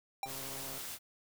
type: tone with exponential decay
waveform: square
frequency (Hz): 791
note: G5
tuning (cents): +15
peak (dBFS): -32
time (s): 0.23-0.32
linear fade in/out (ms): 2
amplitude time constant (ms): 19
type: noise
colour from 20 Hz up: white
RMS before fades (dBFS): -43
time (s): 0.25-0.99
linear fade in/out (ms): 50
type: click train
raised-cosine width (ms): 1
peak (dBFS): -36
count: 71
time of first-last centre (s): 0.26-0.779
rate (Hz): 135
effects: none